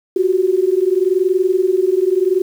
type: tone pair together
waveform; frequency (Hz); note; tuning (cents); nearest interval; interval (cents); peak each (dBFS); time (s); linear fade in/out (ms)
sine; 361.9 / 382.7; F#4 / G4; -38 / -42; minor second; 96; -15; 0.16-2.42; 5
effects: 7-bit